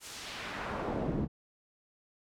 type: noise with band-pass filter sweep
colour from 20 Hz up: brown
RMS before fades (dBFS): -36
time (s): 0-1.28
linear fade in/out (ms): 50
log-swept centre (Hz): 9300 to 210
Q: 0.93
effects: none